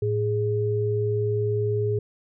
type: tone pair together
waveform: sine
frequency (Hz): 110 / 415.3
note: A2 / G#4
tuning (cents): 0 / 0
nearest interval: octave + major seventh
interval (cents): 2300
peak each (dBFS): -24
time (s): 0.02-1.99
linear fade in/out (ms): 5
effects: none